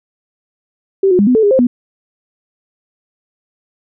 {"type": "tone with pitch steps", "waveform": "sine", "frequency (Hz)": [388.1, 362.7, 203.4, 251.3, 440.8, 407.8, 526, 245], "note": ["G4", "F#4", "G#3", "B3", "A4", "G#4", "C5", "B3"], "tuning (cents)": [-17, -34, -36, 30, 3, -32, 9, -14], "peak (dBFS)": -7, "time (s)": [1.03, 1.67], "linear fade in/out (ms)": 5, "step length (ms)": 80, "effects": []}